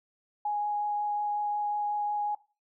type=tone with vibrato; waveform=sine; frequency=830.6 Hz; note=G#5; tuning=in tune; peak=-27 dBFS; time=0.45-2.35 s; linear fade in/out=5 ms; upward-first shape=triangle; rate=5.5 Hz; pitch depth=9 cents each way; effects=noise-tail reverb RT60 0.3 s tail -18 dB re dry